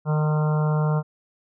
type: harmonic tone with a mistuned harmonic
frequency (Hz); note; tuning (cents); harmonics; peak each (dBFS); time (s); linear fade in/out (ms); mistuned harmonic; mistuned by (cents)
152.8; D#3; -31; 1 / 3 / 4 / 5 / 6 / 7 / 8 / 9; -19 / -31 / -33 / -36 / -36 / -36 / -40 / -37; 0.05-1.03; 50; 7; -21
effects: none